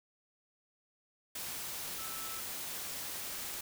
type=tone in noise; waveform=sine; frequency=1313 Hz; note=E6; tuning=7 cents flat; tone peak=-48 dBFS; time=1.98-2.4 s; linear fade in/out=5 ms; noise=white; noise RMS=-41 dBFS; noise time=1.35-3.61 s; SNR=-10 dB; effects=none